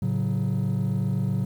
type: chord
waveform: triangle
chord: F# minor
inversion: first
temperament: just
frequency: 111 / 138.75 / 185 Hz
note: A2 / C#3 / F#3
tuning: +16 / +2 / 0 cents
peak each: -24 dBFS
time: 0.02-1.45 s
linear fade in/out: 5 ms
effects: tanh soft clip ceiling -16 dBFS + 9-bit